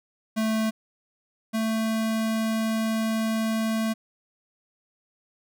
square tone pair in turn, 220 / 222 Hz, A3 / A3, 0 / +16 cents, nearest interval unison, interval 16 cents, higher second, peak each -23 / -24 dBFS, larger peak first, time 0.36-0.71 / 1.53-3.94 s, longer second, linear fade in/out 20 ms, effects none

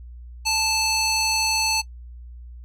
square tone with band-pass filter, 877 Hz, A5, 6 cents flat, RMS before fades -22 dBFS, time 0.45-1.82 s, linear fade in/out 20 ms, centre 5200 Hz, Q 1.2, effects noise-tail reverb RT60 0.1 s tail -20 dB re dry + added 60 Hz sine -37 dBFS peak until 2.64 s

